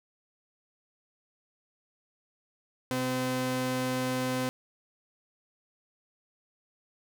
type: tone pair together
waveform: sawtooth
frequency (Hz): 128.05 / 256.1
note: C3 / C4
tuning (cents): -37 / -37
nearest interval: octave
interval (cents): 1200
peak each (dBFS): -31 / -24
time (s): 2.91-4.49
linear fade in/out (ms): 0
effects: none